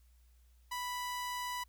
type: tone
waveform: sawtooth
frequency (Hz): 987.8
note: B5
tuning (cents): 0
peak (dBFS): -33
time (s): 0.71-1.64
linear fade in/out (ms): 10
effects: added 60 Hz sine -61 dBFS peak until 1.68 s + white hiss -75 dBFS RMS until 1.68 s